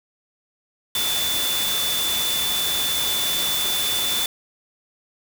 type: tone in noise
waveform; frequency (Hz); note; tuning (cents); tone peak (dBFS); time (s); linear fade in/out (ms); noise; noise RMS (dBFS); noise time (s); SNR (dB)
sine; 3500; A7; -10; -23; 0.95-4.26; 2; white; -25; 0.95-4.26; -1
effects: none